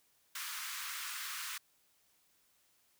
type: high-pass noise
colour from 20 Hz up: pink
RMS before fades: -42 dBFS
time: 0.35-1.58 s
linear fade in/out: 5 ms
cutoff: 1100 Hz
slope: 48 dB/octave
effects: white hiss -72 dBFS RMS until 2.99 s